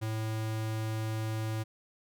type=tone; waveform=square; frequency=110 Hz; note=A2; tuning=in tune; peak=-32 dBFS; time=0.01-1.64 s; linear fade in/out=20 ms; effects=none